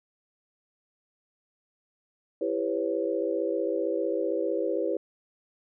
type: chord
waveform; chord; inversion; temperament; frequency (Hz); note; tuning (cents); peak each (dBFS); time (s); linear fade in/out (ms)
sine; C# half-diminished seventh; first; just; 332.6 / 399.1 / 498.9 / 554.4; E4 / G4 / B4 / C#5; +16 / +31 / +17 / 0; -31 / -31 / -30 / -32; 2.41-4.97; 5
effects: none